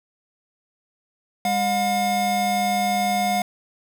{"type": "tone pair together", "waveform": "square", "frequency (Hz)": [201.5, 718], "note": ["G3", "F5"], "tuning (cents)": [48, 48], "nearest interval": "octave + minor seventh", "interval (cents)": 2200, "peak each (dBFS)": [-27, -21], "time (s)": [1.45, 3.42], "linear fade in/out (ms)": 2, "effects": []}